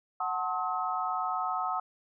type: chord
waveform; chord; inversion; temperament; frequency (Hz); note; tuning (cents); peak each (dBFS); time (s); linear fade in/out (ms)
sine; F# diminished seventh; none; just; 740 / 888 / 1065.6 / 1278.7; F#5 / A5 / C6 / Eb6; 0 / +16 / +31 / +47; -33 / -37 / -37 / -32; 0.2-1.8; 5
effects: none